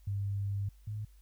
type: tone pair in turn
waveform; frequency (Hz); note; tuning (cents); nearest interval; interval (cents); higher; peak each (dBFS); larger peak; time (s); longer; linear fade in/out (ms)
sine; 100 / 105.95; G2 / G#2; +35 / +35; minor second; 100; second; -31 / -35; first; 0.07-0.69 / 0.87-1.05; first; 5
effects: added 50 Hz sine -55 dBFS peak until 1.21 s + white hiss -71 dBFS RMS until 1.21 s